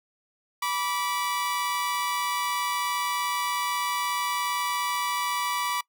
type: tone pair together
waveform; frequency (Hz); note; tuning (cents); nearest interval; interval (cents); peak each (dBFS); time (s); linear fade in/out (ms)
sawtooth; 979 / 1158.3; B5 / D6; -15 / -24; minor third; 291; -25; 0.62-5.81; 5
effects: noise-tail reverb RT60 0.1 s tail -24 dB re dry